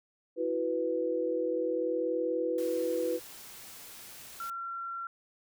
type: chord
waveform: sine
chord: E suspended second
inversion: none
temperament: equal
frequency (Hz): 329.6 / 370 / 493.9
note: E4 / F#4 / B4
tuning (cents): 0 / 0 / 0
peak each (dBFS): -34 / -35 / -30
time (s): 0.36-3.2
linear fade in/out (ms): 50
type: noise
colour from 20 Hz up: white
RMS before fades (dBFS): -48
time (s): 2.58-4.5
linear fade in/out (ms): 2
type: tone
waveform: sine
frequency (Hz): 1365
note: F6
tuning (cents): -40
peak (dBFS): -35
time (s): 4.4-5.07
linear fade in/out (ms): 2
effects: none